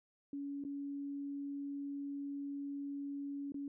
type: tone with dropouts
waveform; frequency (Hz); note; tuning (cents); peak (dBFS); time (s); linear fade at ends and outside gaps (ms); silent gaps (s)
sine; 281.9; C#4; +29; -39; 0.33-3.68; 2; 0.639-0.649 / 3.521-3.543
effects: none